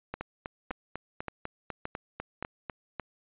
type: two click trains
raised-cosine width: 0.5 ms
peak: -20 / -19 dBFS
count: 11 / 6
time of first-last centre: 0.21-2.698 / 0.14-2.997 s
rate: 4.02 / 1.75 Hz
effects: resampled to 8000 Hz